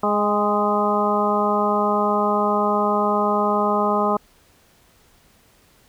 harmonic tone with a mistuned harmonic, 207.7 Hz, G#3, in tune, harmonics 1 / 2 / 3 / 4 / 5 / 6, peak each -24 / -24 / -24 / -24 / -24 / -24 dBFS, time 0.03-4.17 s, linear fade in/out 5 ms, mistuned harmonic 4, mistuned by -20 cents, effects pink hiss -56 dBFS RMS until 5.88 s

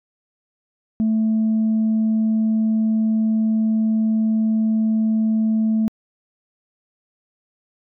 sine tone, 220 Hz, A3, in tune, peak -14 dBFS, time 1-5.88 s, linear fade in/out 0 ms, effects tanh soft clip ceiling -13 dBFS

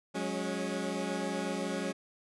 20% pulse chord, F# suspended second, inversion none, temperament equal with one note detuned, 182.13 / 207.7 / 277.2 Hz, F#3 / G#3 / C#4, -27 / 0 / 0 cents, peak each -32 dBFS, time 0.14-1.93 s, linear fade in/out 20 ms, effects resampled to 24000 Hz

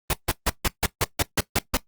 pink noise bursts, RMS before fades -21 dBFS, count 10, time 0.1-1.77 s, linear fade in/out 2 ms, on 32 ms, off 150 ms, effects noise-tail reverb RT60 0.1 s tail -17 dB re dry + Opus 32 kbps

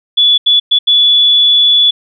sine tone bursts at uneven times, 3433 Hz, A7, 43 cents flat, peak -5 dBFS, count 4, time 0.17-0.38 / 0.46-0.6 / 0.71-0.79 / 0.87-1.91 s, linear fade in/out 10 ms, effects none

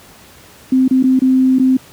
sine tone with dropouts, 260 Hz, C4, 11 cents flat, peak -8 dBFS, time 0.72-1.77 s, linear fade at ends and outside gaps 5 ms, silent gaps 0.88-0.909 / 1.028-1.038 / 1.193-1.218 / 1.587-1.596 s, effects pink hiss -42 dBFS RMS until 1.92 s + high-pass 60 Hz 12 dB/octave

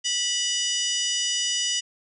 harmonic tone with a mistuned harmonic, 980 Hz, B5, 14 cents flat, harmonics 2 / 3 / 4 / 5 / 6 / 7 / 8 / 9, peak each -36 / -26 / -38 / -31 / -29 / -33 / -37 / -41 dBFS, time 0.04-1.81 s, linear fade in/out 20 ms, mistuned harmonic 4, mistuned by -130 cents, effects none

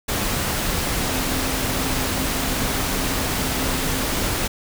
sine tone in noise, 261.6 Hz, C4, in tune, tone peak -31 dBFS, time 1.02-4.26 s, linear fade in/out 10 ms, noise pink, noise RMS -23 dBFS, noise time 0.08-4.48 s, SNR -11 dB, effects none

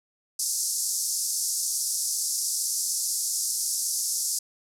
pink band-pass noise, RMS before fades -28 dBFS, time 0.39-4.39 s, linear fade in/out 5 ms, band 5100 to 12000 Hz, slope 48 dB/octave, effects none

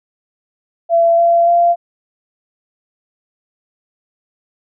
sine tone with pitch steps, 674 / 681.8 / 689.8 Hz, E5 / F5 / F5, +38 / -42 / -22 cents, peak -8 dBFS, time 0.89-1.76 s, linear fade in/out 50 ms, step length 290 ms, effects none

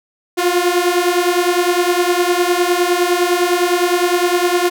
sawtooth beating tone pair, 349.2 / 359 Hz, F4 / F4, 0 / +48 cents, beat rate 9.8 Hz, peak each -12 dBFS, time 0.37-4.7 s, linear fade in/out 20 ms, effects none

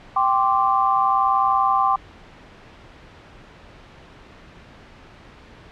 sine chord, G suspended fourth, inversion none, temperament equal with one note detuned, 784 / 1046.5 / 1167.2 Hz, G5 / C6 / D6, 0 / 0 / -11 cents, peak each -20 dBFS, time 0.16-1.96 s, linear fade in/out 5 ms, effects pink hiss -45 dBFS RMS until 5.71 s + low-pass 3000 Hz 12 dB/octave

